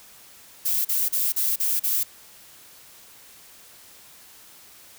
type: noise bursts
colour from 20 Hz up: violet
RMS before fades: -23 dBFS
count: 6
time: 0.65-2.035 s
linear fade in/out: 10 ms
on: 200 ms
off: 37 ms
effects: white hiss -49 dBFS RMS until 4.98 s